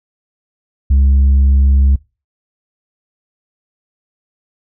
sine tone, 68.1 Hz, C#2, 30 cents flat, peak -4 dBFS, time 0.9-1.96 s, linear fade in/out 10 ms, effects noise-tail reverb RT60 0.3 s tail -24 dB re dry + tanh soft clip ceiling -6 dBFS

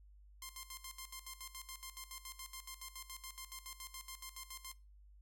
5% pulse tone with tremolo, 1052 Hz, C6, 9 cents sharp, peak -34 dBFS, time 0.42-4.73 s, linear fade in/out 2 ms, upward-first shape square, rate 7.1 Hz, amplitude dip 80%, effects noise-tail reverb RT60 0.3 s tail -21 dB re dry + added 50 Hz sine -58 dBFS peak until 5.21 s

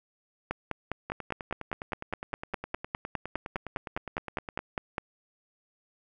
two click trains, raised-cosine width 0.5 ms, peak -21 / -15 dBFS, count 35 / 23, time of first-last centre 1.1-4.591 / 0.51-4.982 s, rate 9.74 / 4.92 Hz, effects none

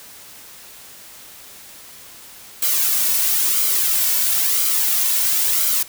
blue noise with flanger, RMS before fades -18 dBFS, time 2.62-5.83 s, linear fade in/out 5 ms, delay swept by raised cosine 1.1 to 2.5 ms, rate 0.99 Hz, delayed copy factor -0.55, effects white hiss -41 dBFS RMS until 5.88 s

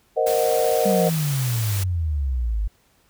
sine chord, C half-diminished seventh, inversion third, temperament equal, 466.2 / 523.3 / 622.3 / 740 Hz, Bb4 / C5 / Eb5 / Gb5, 0 / 0 / 0 / 0 cents, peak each -22 / -23 / -22 / -25 dBFS, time 0.16-1.1 s, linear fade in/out 20 ms
white noise, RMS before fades -31 dBFS, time 0.26-1.84 s, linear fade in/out 10 ms
sine exponential sweep, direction down, 201.7 to 49.1 Hz, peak -20 dBFS, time 0.85-2.68 s, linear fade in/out 10 ms
effects pink hiss -61 dBFS RMS until 3.09 s

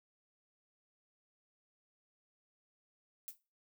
violet noise with exponential decay, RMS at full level -40 dBFS, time 3.28-3.38 s, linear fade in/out 0 ms, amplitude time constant 20 ms, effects noise-tail reverb RT60 0.3 s tail -18 dB re dry

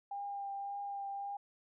sine tone with vibrato, 800 Hz, G5, 35 cents sharp, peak -38 dBFS, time 0.11-1.37 s, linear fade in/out 5 ms, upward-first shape triangle, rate 1.8 Hz, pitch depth 17 cents each way, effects none

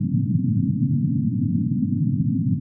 pink band-pass noise, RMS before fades -21 dBFS, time 0-2.6 s, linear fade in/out 10 ms, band 100 to 280 Hz, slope 96 dB/octave, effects none

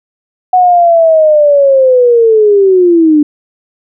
sine linear sweep, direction down, 740 to 292.1 Hz, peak -3 dBFS, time 0.53-3.23 s, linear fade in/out 5 ms, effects none

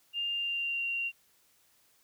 sine tone with pitch glide, 2804 to 2762 Hz, F7 to F7, +6 to -20 cents, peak -30 dBFS, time 0.13-1.12 s, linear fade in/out 50 ms, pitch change -26 cents, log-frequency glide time 0.3-0.85 s, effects white hiss -67 dBFS RMS until 2.03 s

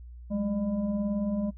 sine tone with frequency modulation, 207.7 Hz, G#3, in tune, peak -26 dBFS, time 0.3-1.51 s, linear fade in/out 20 ms, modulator 397 Hz, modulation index 0.64, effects noise-tail reverb RT60 0.1 s tail -18 dB re dry + added 60 Hz sine -42 dBFS peak until 1.57 s

